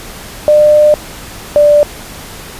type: tone pair in turn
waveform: sine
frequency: 600 / 589 Hz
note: D5 / D5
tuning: +37 / +5 cents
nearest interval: unison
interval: 32 cents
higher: first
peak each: -3 dBFS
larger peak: neither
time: 0.48-0.94 / 1.56-1.83 s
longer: first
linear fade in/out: 0 ms
effects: pink hiss -29 dBFS RMS until 2.59 s + resampled to 32000 Hz